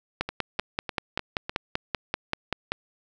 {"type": "two click trains", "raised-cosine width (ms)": 0.3, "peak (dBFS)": [-15, -9], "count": [5, 14], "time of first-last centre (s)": [[0.29, 1.495], [0.21, 2.72]], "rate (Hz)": [3.32, 5.18], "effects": []}